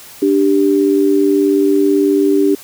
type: tone pair together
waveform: sine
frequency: 293.8 / 392.2 Hz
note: D4 / G4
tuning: +1 / +1 cents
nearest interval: perfect fourth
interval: 500 cents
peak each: -12 dBFS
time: 0.22-2.55 s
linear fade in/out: 5 ms
effects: white hiss -37 dBFS RMS until 2.63 s